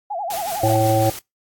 sine tone with vibrato, 750 Hz, F#5, 23 cents sharp, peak -23 dBFS, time 0.1-0.77 s, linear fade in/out 10 ms, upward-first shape sine, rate 11 Hz, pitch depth 210 cents each way
white noise with tremolo, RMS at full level -30 dBFS, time 0.3-1.19 s, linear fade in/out 2 ms, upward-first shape sine, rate 5.6 Hz, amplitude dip 35%
harmonic tone, 110 Hz, A2, in tune, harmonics 1 / 3 / 5 / 7, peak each -19 / -22 / -19 / -19 dBFS, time 0.63-1.1 s, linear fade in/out 5 ms
effects noise-tail reverb RT60 0.2 s tail -26 dB re dry + AAC 64 kbps

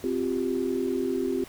sine chord, C suspended fourth, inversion none, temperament equal with one note detuned, 261.6 / 351.7 / 392 Hz, C4 / F4 / G4, 0 / +12 / 0 cents, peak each -29 dBFS, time 0.04-1.44 s, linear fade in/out 2 ms, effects pink hiss -47 dBFS RMS until 1.48 s

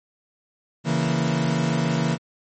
40% pulse chord, A# diminished, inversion first, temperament equal, 138.59 / 164.81 / 233.1 Hz, C#3 / E3 / A#3, 0 / 0 / 0 cents, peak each -25 / -22 / -25 dBFS, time 0.84-2.18 s, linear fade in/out 50 ms, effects MP3 32 kbps

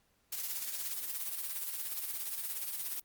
blue noise with tremolo, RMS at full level -36 dBFS, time 0.32-3 s, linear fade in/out 5 ms, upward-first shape sine, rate 17 Hz, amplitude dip 50%, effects pink hiss -73 dBFS RMS until 3.04 s + Opus 48 kbps

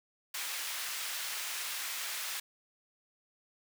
pink high-pass noise, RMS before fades -38 dBFS, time 0.34-2.4 s, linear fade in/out 5 ms, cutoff 1600 Hz, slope 12 dB/octave, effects none

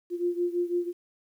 sine beating tone pair, 348.9 / 354.9 Hz, F4 / F4, -2 / +28 cents, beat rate 6 Hz, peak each -27 / -30 dBFS, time 0.1-0.93 s, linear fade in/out 50 ms, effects 10-bit

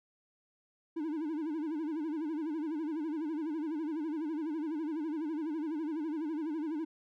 triangle tone with vibrato, 311.1 Hz, D#4, in tune, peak -31 dBFS, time 0.96-6.85 s, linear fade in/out 10 ms, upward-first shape sine, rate 12 Hz, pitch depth 120 cents each way, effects none

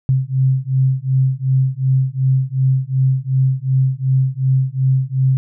sine beating tone pair, 130.6 / 133.3 Hz, C3 / C3, -3 / +33 cents, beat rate 2.7 Hz, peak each -16 dBFS, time 0.09-5.37 s, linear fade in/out 0 ms, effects none

